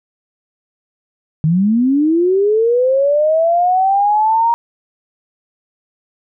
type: linear sweep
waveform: sine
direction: up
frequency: 149.8 to 943 Hz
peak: -10 dBFS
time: 1.44-4.54 s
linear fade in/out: 0 ms
effects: none